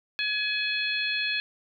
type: harmonic tone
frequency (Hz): 845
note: G#5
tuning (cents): +30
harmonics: 2 / 3 / 4 / 5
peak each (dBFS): -31 / -29 / -32 / -33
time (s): 0.19-1.4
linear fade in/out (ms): 0
effects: none